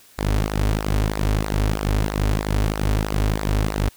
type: tone with flanger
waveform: sawtooth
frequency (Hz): 51.8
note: G#1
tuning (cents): -4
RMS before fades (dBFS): -21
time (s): 0.18-3.89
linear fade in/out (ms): 5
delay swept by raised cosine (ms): 0.29 to 6.09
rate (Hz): 3.1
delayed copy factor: -0.65
effects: white hiss -51 dBFS RMS until 3.96 s